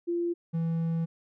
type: tone pair in turn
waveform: sine / triangle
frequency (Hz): 344.3 / 164.95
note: F4 / E3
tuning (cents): -25 / +1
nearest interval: octave + minor second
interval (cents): 1274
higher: first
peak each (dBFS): -26 / -24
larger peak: second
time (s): 0.07-0.34 / 0.53-1.06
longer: second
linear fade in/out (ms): 20
effects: none